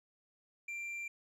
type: tone with tanh clipping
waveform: sine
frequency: 2365 Hz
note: D7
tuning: 12 cents sharp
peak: -40 dBFS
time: 0.68-1.08 s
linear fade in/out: 5 ms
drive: 5 dB
effects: none